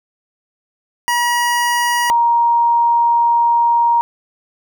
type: tone pair in turn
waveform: 25% pulse / sine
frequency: 960 / 939.7 Hz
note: B5 / A#5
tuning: -49 / +14 cents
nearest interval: unison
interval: 37 cents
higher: first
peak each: -10 dBFS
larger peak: neither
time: 1.08-2.1 / 2.1-4.01 s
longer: second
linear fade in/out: 0 ms
effects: none